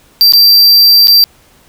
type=tone with dropouts; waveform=square; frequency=4699 Hz; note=D8; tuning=in tune; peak=-3 dBFS; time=0.21-1.24 s; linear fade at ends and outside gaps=0 ms; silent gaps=0.322-0.335 / 1.072-1.081 s; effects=pink hiss -46 dBFS RMS until 1.68 s